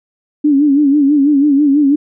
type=tone with vibrato; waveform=sine; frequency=286.2 Hz; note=D4; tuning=45 cents flat; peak=-7 dBFS; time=0.44-1.96 s; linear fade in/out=10 ms; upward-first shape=sine; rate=6.1 Hz; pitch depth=90 cents each way; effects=none